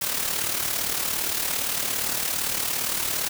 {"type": "noise with amplitude modulation", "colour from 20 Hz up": "white", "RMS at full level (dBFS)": -24, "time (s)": [0.01, 3.29], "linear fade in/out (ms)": 10, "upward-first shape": "sine", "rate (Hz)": 37.5, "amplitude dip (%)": 55, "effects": []}